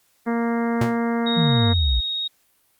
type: harmonic tone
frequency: 233.1 Hz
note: A#3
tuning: in tune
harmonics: 1 / 2 / 3 / 4 / 5 / 6 / 7 / 8 / 9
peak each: -21 / -27 / -31 / -33 / -35 / -37 / -38 / -39 / -40 dBFS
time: 0.26-1.74 s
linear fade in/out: 20 ms
type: tone with exponential decay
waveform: square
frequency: 120 Hz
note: B2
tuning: 49 cents flat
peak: -18 dBFS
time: 0.81-0.99 s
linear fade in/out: 5 ms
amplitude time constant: 39 ms
type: tone with vibrato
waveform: sine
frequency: 3749 Hz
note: A#7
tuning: 9 cents sharp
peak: -23 dBFS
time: 1.26-2.28 s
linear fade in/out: 10 ms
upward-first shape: triangle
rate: 18 Hz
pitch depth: 12 cents each way
type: exponential sweep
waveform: sine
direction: down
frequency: 180 to 56.2 Hz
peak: -17 dBFS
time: 1.36-2.01 s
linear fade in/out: 20 ms
effects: white hiss -63 dBFS RMS until 2.79 s + Opus 48 kbps